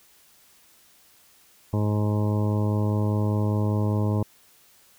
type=harmonic tone; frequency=105 Hz; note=G#2; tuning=19 cents sharp; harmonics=1 / 2 / 3 / 4 / 5 / 6 / 8 / 9 / 10; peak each=-22 / -28 / -32 / -34 / -36 / -38 / -40 / -41 / -42 dBFS; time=1.73-4.23 s; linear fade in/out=5 ms; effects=white hiss -57 dBFS RMS until 4.98 s